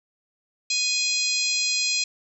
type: harmonic tone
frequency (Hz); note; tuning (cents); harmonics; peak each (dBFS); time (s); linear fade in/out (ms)
830.6; G#5; 0; 3 / 4 / 5 / 6 / 7 / 8 / 9; -27 / -34 / -26 / -29 / -35 / -32 / -30; 0.7-2.04; 5
effects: none